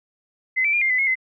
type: tone with pitch steps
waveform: sine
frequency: 2044 / 2325 / 2409 / 2109 / 2012 / 2166 / 2050 Hz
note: C7 / D7 / D7 / C7 / B6 / C#7 / C7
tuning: -41 / -18 / +43 / +13 / +32 / -41 / -36 cents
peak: -17 dBFS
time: 0.56-1.155 s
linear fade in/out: 20 ms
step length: 85 ms
effects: none